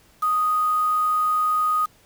sine tone with quantisation, 1244.5 Hz, D#6, in tune, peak -18 dBFS, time 0.22-1.86 s, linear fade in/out 10 ms, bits 6, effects pink hiss -56 dBFS RMS until 2.05 s

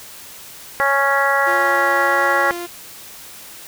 harmonic tone, 277.2 Hz, C#4, in tune, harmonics 2 / 3 / 4 / 5 / 6 / 7, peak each -21 / -21 / -21 / -21 / -21 / -21 dBFS, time 0.8-2.51 s, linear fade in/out 0 ms
sawtooth tone with vibrato, 349.2 Hz, F4, in tune, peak -22 dBFS, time 1.46-2.67 s, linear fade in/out 20 ms, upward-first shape triangle, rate 1.6 Hz, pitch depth 11 cents each way
effects white hiss -38 dBFS RMS until 3.67 s

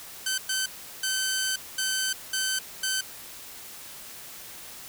10% pulse tone bursts at uneven times, 1536 Hz, G6, 36 cents flat, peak -17 dBFS, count 6, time 0.26-0.38 / 0.49-0.66 / 1.03-1.56 / 1.78-2.13 / 2.33-2.59 / 2.83-3.01 s, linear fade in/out 5 ms, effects white hiss -43 dBFS RMS until 4.88 s

